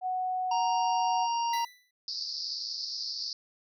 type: tone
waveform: sine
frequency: 740 Hz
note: F#5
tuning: in tune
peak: -28 dBFS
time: 0.01-1.28 s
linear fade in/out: 50 ms
type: harmonic tone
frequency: 934 Hz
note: A#5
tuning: 3 cents sharp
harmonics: 1 / 3 / 5 / 6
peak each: -27 / -40 / -43 / -41 dBFS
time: 0.51-1.65 s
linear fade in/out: 5 ms
type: tone with exponential decay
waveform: 25% pulse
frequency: 1984 Hz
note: B6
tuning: 7 cents sharp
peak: -30 dBFS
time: 1.53-1.91 s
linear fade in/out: 5 ms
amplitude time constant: 81 ms
type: band-pass noise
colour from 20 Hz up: pink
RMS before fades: -36 dBFS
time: 2.08-3.33 s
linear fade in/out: 2 ms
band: 4400 to 5300 Hz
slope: 96 dB/octave
effects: none